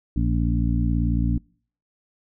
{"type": "harmonic tone with a mistuned harmonic", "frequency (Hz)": 58.27, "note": "A#1", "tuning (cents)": 0, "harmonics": [1, 2, 3, 4, 5], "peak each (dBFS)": [-22, -25, -27, -28, -29], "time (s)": [0.16, 1.38], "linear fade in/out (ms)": 5, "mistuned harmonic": 5, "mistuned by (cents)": -23, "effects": ["noise-tail reverb RT60 0.5 s tail -26 dB re dry"]}